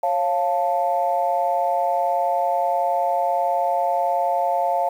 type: chord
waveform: sine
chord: Db augmented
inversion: none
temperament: equal with one note detuned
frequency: 548 / 698.5 / 880 Hz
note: Db5 / F5 / A5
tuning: -20 / 0 / 0 cents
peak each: -24 / -20 / -23 dBFS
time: 0.03-4.89 s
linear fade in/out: 5 ms
effects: tanh soft clip ceiling -9 dBFS + 8-bit